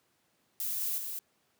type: noise with echo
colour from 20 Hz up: violet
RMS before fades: -34 dBFS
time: 0.6-0.98 s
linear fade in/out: 0 ms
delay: 210 ms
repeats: 1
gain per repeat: -4 dB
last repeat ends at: 1.19 s
effects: pink hiss -72 dBFS RMS until 1.59 s + high-pass 150 Hz 12 dB/octave